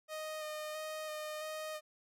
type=tone with vibrato; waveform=sawtooth; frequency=617 Hz; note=D#5; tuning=15 cents flat; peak=-36 dBFS; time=0.08-1.81 s; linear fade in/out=50 ms; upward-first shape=square; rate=1.5 Hz; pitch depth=14 cents each way; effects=none